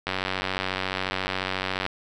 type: click train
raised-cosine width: 0.3 ms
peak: -10 dBFS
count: 170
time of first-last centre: 0.07-1.864 s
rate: 94.2 Hz
effects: none